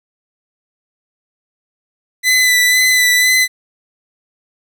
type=tone with vibrato; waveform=sawtooth; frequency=2000 Hz; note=B6; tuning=21 cents sharp; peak=-6 dBFS; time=2.23-3.48 s; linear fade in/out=50 ms; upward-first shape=sine; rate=2 Hz; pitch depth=23 cents each way; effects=none